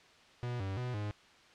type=tone with pitch steps; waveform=45% pulse; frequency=122.1 / 96.6 / 124.4 / 104.1 Hz; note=B2 / G2 / B2 / G#2; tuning=-19 / -25 / +13 / +5 cents; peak=-35 dBFS; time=0.43-1.11 s; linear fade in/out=0 ms; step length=170 ms; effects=white hiss -60 dBFS RMS until 1.54 s + low-pass 4000 Hz 12 dB/octave